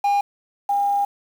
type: tone pair in turn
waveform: triangle / sine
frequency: 810 / 806.9 Hz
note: G#5 / G5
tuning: -43 / +50 cents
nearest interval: unison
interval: 7 cents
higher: first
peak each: -14 / -17 dBFS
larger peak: first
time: 0.04-0.21 / 0.69-1.05 s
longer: second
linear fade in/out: 5 ms
effects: 7-bit